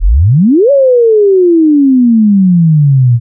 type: exponential two-way sweep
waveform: sine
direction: up then down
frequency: 36.51 to 573 to 115 Hz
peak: -3 dBFS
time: 0-3.2 s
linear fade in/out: 50 ms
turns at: 0.71 s
effects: none